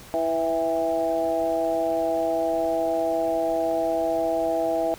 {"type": "harmonic tone with a mistuned harmonic", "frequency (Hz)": 164.4, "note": "E3", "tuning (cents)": -4, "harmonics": [2, 3, 4, 5], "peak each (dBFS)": [-29, -30, -23, -30], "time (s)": [0.14, 4.94], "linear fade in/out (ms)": 0, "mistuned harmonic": 5, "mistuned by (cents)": -31, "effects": ["pink hiss -45 dBFS RMS until 4.98 s"]}